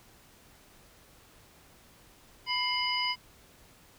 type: harmonic tone with a mistuned harmonic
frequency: 991 Hz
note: B5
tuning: 6 cents sharp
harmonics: 1 / 2 / 3 / 5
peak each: -33 / -33 / -33 / -33 dBFS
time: 2.46-3.16 s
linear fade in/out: 50 ms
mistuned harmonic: 2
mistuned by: +110 cents
effects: pink hiss -58 dBFS RMS until 3.98 s